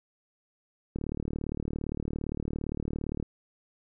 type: click train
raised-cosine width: 3 ms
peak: -20 dBFS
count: 86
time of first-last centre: 0.96-3.227 s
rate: 37.5 Hz
effects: none